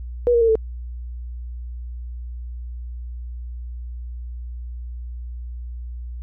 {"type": "tone with pitch steps", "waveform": "sine", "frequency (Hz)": [484.1, 469.8, 455.9, 442.4], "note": ["B4", "A#4", "A#4", "A4"], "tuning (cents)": [-35, 13, -39, 9], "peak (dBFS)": -13, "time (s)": [0.27, 0.554], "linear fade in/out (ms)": 0, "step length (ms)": 71, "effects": ["added 60 Hz sine -29 dBFS peak until 6.22 s"]}